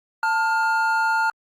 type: tone pair together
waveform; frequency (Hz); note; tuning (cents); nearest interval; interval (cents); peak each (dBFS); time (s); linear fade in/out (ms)
triangle; 890 / 1412.8; A5 / F6; +20 / +20; minor sixth; 800; -19; 0.23-1.3; 2
effects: Opus 48 kbps